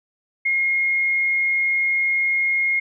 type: tone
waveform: sine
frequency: 2146 Hz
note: C7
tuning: 43 cents sharp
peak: -17 dBFS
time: 0.45-2.8 s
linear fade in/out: 10 ms
effects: none